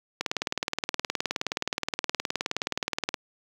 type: click train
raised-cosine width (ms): 0.2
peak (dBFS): -9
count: 57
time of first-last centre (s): 0.21-3.142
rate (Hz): 19.1
effects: high-pass 150 Hz 12 dB/octave + 7-bit